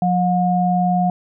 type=tone pair together; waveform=sine; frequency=180 / 720 Hz; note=F#3 / F#5; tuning=-47 / -47 cents; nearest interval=2 octaves; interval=2400 cents; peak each=-17 dBFS; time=0.02-1.1 s; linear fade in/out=2 ms; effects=none